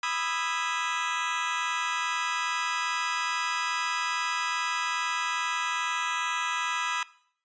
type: chord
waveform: 25% pulse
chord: E major seventh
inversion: second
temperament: just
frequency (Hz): 988.9 / 1236.1 / 1318.5 / 1648.1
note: B5 / D#6 / E6 / G#6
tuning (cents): +2 / -12 / 0 / -14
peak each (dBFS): -28 / -29 / -30 / -31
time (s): 0.03-7.03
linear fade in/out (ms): 2
effects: noise-tail reverb RT60 0.6 s tail -20 dB re dry + resampled to 16000 Hz